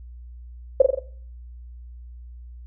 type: tone with echo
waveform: sine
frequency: 535 Hz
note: C5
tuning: 38 cents sharp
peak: -7 dBFS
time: 0.8-0.82 s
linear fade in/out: 5 ms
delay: 43 ms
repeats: 4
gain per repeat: -4 dB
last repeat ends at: 0.992 s
effects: noise-tail reverb RT60 0.5 s tail -17 dB re dry + added 60 Hz sine -38 dBFS peak until 2.66 s